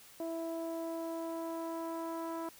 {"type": "tone with low-pass filter sweep", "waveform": "sawtooth", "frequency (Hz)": 329.6, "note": "E4", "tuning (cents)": 0, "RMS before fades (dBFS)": -39, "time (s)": [0.2, 2.49], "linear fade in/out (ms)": 2, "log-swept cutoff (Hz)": [670, 1100], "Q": 2.3, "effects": ["white hiss -57 dBFS RMS until 2.59 s"]}